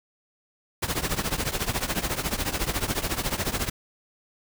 pink noise with tremolo, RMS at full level -24 dBFS, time 0.82-3.7 s, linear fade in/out 10 ms, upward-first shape triangle, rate 14 Hz, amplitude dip 90%, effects none

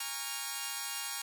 5% pulse chord, Bb minor seventh, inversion third, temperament equal with one note detuned, 814 / 932.3 / 1108.7 / 1396.9 Hz, Ab5 / Bb5 / Db6 / F6, -35 / 0 / 0 / 0 cents, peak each -30 dBFS, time 0-1.22 s, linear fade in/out 5 ms, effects none

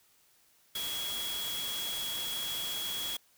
sine tone in noise, 3335 Hz, G#7, 7 cents sharp, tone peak -35 dBFS, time 0.75-3.17 s, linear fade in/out 5 ms, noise white, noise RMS -39 dBFS, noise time 0.75-3.17 s, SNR +1 dB, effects white hiss -66 dBFS RMS until 3.37 s

